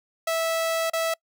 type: tone with dropouts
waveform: sawtooth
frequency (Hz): 655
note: E5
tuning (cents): -11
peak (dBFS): -19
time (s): 0.27-1.14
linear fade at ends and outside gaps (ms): 5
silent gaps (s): 0.9-0.933
effects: noise-tail reverb RT60 0.1 s tail -26 dB re dry